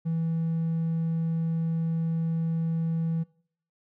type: tone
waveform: triangle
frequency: 164 Hz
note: E3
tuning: 9 cents flat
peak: -22 dBFS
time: 0.05-3.24 s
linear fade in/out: 20 ms
effects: noise-tail reverb RT60 0.6 s tail -25 dB re dry + tanh soft clip ceiling -19 dBFS